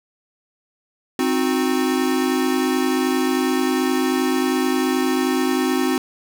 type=chord; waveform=square; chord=C diminished; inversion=none; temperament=equal with one note detuned; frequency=261.6 / 311.1 / 364.3 Hz; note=C4 / Eb4 / Gb4; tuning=0 / 0 / -27 cents; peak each=-21 / -25 / -23 dBFS; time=1.19-5.98 s; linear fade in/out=2 ms; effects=9-bit